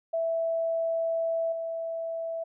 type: tone with level steps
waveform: sine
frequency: 659.3 Hz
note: E5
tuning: in tune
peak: -25 / -30 dBFS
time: 0.13-2.44 s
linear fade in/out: 10 ms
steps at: 1.52 s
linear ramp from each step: 5 ms
effects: none